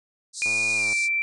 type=band-pass noise; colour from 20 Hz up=white; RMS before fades=-34 dBFS; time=0.33-1.09 s; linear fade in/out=50 ms; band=4000 to 9200 Hz; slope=96 dB/octave
type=tone with pitch glide; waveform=sine; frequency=2437 to 2342 Hz; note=D#7 to D7; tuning=-37 to -5 cents; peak=-21 dBFS; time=0.42-1.22 s; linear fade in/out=0 ms; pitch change=-68 cents; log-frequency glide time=0.74-0.88 s
type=click train; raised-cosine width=1 ms; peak=-26 dBFS; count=53; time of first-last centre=0.46-0.928 s; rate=111 Hz
effects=none